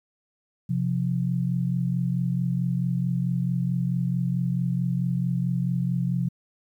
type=tone pair together; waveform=sine; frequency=130.81 / 175.37 Hz; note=C3 / F3; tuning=0 / +7 cents; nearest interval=perfect fourth; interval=507 cents; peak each=-25 dBFS; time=0.69-6.29 s; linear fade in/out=10 ms; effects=10-bit